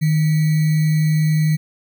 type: tone with sample-and-hold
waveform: sine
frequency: 155.56 Hz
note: D#3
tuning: in tune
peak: -13 dBFS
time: 0.01-1.57 s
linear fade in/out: 20 ms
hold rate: 2100 Hz
effects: none